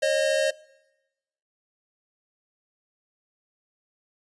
square tone pair together, 542.1 / 616 Hz, C#5 / D#5, -39 / -17 cents, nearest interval major second, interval 222 cents, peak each -24 dBFS, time 0.02-0.51 s, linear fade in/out 10 ms, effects noise-tail reverb RT60 1.0 s tail -23 dB re dry + resampled to 22050 Hz

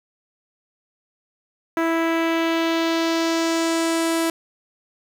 sawtooth tone with low-pass filter sweep, 329.4 Hz, E4, 1 cent flat, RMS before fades -21 dBFS, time 1.77-4.3 s, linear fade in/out 2 ms, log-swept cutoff 1800 to 12000 Hz, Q 1.5, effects 7-bit

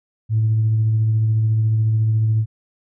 sine tone with tremolo, 110 Hz, A2, in tune, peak -12 dBFS, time 0.29-2.46 s, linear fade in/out 50 ms, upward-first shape triangle, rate 14 Hz, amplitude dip 25%, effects tanh soft clip ceiling -10 dBFS

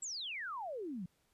sine exponential sweep, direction down, 7902 to 164.81 Hz, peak -39 dBFS, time 0.02-1.06 s, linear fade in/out 5 ms, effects pink hiss -75 dBFS RMS until 1.33 s + resampled to 32000 Hz

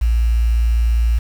sine tone with quantisation, 57.4 Hz, A#1, 26 cents flat, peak -12 dBFS, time 0.01-1.19 s, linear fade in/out 10 ms, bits 6, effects none

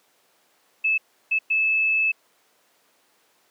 sine tone bursts at uneven times, 2612 Hz, E7, 17 cents flat, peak -18 dBFS, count 3, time 0.84-0.98 / 1.31-1.39 / 1.5-2.12 s, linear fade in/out 10 ms, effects pink hiss -62 dBFS RMS until 3.5 s + high-pass 400 Hz 12 dB/octave

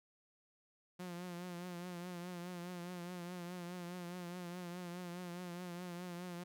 sawtooth tone with vibrato, 176.9 Hz, F3, 23 cents sharp, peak -40 dBFS, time 0.99-6.44 s, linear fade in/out 10 ms, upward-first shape triangle, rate 4.8 Hz, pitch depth 59 cents each way, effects none

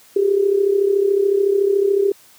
sine tone with amplitude modulation, 397.4 Hz, G4, 24 cents sharp, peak -10 dBFS, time 0.16-2.12 s, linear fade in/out 5 ms, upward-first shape sine, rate 33.8 Hz, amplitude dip 70%, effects white hiss -49 dBFS RMS until 2.38 s + high-pass 80 Hz 12 dB/octave

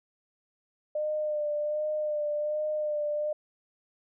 sine tone with vibrato, 602 Hz, D5, 43 cents sharp, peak -27 dBFS, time 0.95-3.33 s, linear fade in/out 5 ms, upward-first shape sine, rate 1.3 Hz, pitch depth 26 cents each way, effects none

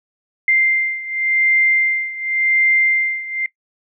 sine beating tone pair, 2093 / 2093.9 Hz, C7 / C7, 0 / +1 cents, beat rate 0.9 Hz, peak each -16 / -19 dBFS, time 0.48-3.46 s, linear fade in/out 2 ms, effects noise-tail reverb RT60 0.1 s tail -18 dB re dry

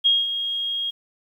sine tone with ADSR envelope, 3263 Hz, G#7, 31 cents flat, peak -13 dBFS, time 0.04-0.91 s, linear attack 22 ms, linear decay 200 ms, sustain -10 dB, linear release 15 ms, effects 9-bit

